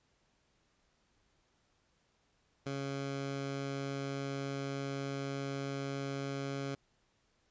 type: tone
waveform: 15% pulse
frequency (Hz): 138.2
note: C#3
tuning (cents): -5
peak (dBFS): -30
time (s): 2.66-6.75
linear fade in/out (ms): 5
effects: pink hiss -74 dBFS RMS until 7.5 s + resampled to 16000 Hz